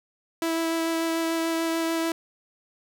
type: tone with vibrato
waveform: sawtooth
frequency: 328.5 Hz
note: E4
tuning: 6 cents flat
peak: -20 dBFS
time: 0.42-2.12 s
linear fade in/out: 2 ms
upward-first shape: sine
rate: 6.8 Hz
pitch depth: 10 cents each way
effects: none